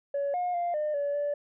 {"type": "tone with pitch steps", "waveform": "sine", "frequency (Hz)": [564, 716, 697, 604, 572, 580], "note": ["C#5", "F5", "F5", "D5", "D5", "D5"], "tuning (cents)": [30, 43, -4, 48, -46, -22], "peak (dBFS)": -25, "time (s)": [0.14, 1.34], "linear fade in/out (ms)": 5, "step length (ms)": 200, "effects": ["tanh soft clip ceiling -24 dBFS"]}